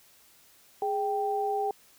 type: tone pair together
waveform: sine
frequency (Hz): 415.3 / 784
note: G#4 / G5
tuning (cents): 0 / 0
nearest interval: major seventh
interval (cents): 1100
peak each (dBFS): -30 / -28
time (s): 0.82-1.71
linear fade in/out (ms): 2
effects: white hiss -59 dBFS RMS until 1.98 s